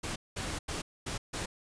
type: noise bursts at uneven times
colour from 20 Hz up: pink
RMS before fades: -36 dBFS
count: 5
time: 0.03-0.16 / 0.36-0.59 / 0.68-0.82 / 1.06-1.18 / 1.33-1.46 s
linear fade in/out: 10 ms
effects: resampled to 22050 Hz